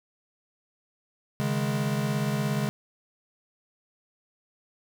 square chord, C# suspended second, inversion none, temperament equal, 138.59 / 155.56 / 207.7 Hz, C#3 / D#3 / G#3, 0 / 0 / 0 cents, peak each -29 / -33 / -30 dBFS, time 1.4-2.69 s, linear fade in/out 0 ms, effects none

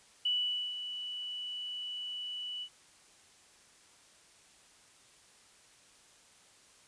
sine tone with ADSR envelope, 2960 Hz, F#7, in tune, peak -27 dBFS, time 0.25-2.69 s, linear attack 7 ms, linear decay 480 ms, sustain -10 dB, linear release 67 ms, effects white hiss -61 dBFS RMS until 6.87 s + resampled to 22050 Hz

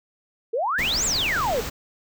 sine exponential two-way sweep, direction up then down, 424.7 to 7830 to 424.7 Hz, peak -21 dBFS, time 0.53-1.61 s, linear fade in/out 10 ms, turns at 1.05 s
pink band-stop noise, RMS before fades -31 dBFS, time 0.78-1.7 s, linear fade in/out 10 ms, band 8500 to 12000 Hz, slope 96 dB/octave
effects none

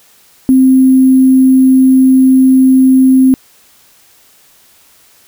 sine tone with sample-and-hold, 261.6 Hz, C4, in tune, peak -3 dBFS, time 0.49-3.34 s, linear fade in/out 0 ms, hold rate 11025 Hz, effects white hiss -46 dBFS RMS until 5.27 s

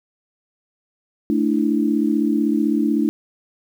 sine chord, A suspended fourth, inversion none, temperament equal, 220 / 293.7 / 329.6 Hz, A3 / D4 / E4, 0 / 0 / 0 cents, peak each -20 / -19 / -22 dBFS, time 1.3-3.09 s, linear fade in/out 0 ms, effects 8-bit

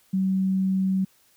sine tone, 190 Hz, F#3, 46 cents sharp, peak -20 dBFS, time 0.13-1.05 s, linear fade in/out 10 ms, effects white hiss -61 dBFS RMS until 1.36 s

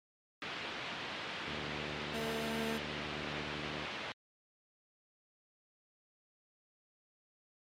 white low-pass noise, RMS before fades -42 dBFS, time 0.42-4.12 s, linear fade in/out 0 ms, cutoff 3400 Hz, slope 24 dB/octave
click train, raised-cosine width 2 ms, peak -31 dBFS, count 178, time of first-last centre 1.48-3.849 s, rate 74.7 Hz
20% pulse tone with vibrato, 225.5 Hz, A3, 43 cents sharp, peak -32 dBFS, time 2.13-2.79 s, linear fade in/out 20 ms, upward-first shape triangle, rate 7.2 Hz, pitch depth 8 cents each way
effects high-pass 100 Hz 12 dB/octave + MP3 64 kbps

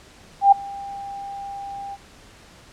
sine tone with ADSR envelope, 796 Hz, G5, 26 cents sharp, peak -6 dBFS, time 0.41-1.97 s, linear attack 110 ms, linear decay 7 ms, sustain -24 dB, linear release 35 ms, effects pink hiss -48 dBFS RMS until 2.72 s + low-pass 8000 Hz 12 dB/octave

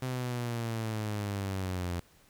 sawtooth linear sweep, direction down, 129.3 to 86 Hz, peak -28 dBFS, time 0.02-2 s, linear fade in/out 5 ms, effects pink hiss -62 dBFS RMS until 2.29 s

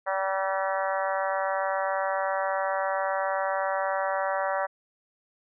harmonic tone with a mistuned harmonic, 192.6 Hz, G3, 30 cents flat, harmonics 3 / 4 / 5 / 6 / 7 / 8 / 9 / 10, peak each -29 / -31 / -33 / -35 / -36 / -37 / -38 / -39 dBFS, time 0.06-4.67 s, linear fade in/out 20 ms, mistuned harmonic 8, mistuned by -22 cents, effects none

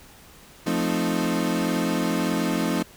35% pulse chord, F dominant seventh, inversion none, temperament equal, 174.61 / 220 / 261.6 / 311.1 Hz, F3 / A3 / C4 / Eb4, 0 / 0 / 0 / 0 cents, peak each -26 dBFS, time 0.66-2.83 s, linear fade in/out 10 ms, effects pink hiss -49 dBFS RMS until 2.96 s

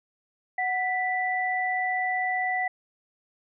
sine tone pair together, 740 / 1975.5 Hz, F#5 / B6, 0 / 0 cents, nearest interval octave + perfect fourth, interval 1700 cents, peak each -27 dBFS, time 0.58-2.68 s, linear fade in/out 5 ms, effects none

